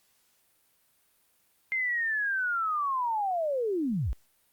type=linear sweep; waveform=sine; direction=down; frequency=2103 to 40.2 Hz; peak=-26 dBFS; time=1.72-4.13 s; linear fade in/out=0 ms; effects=white hiss -68 dBFS RMS until 4.52 s + Opus 48 kbps